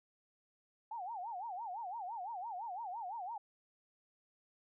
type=tone with vibrato; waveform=sine; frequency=820 Hz; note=G#5; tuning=22 cents flat; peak=-40 dBFS; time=0.91-3.38 s; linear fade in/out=5 ms; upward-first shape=sine; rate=5.9 Hz; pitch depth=250 cents each way; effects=none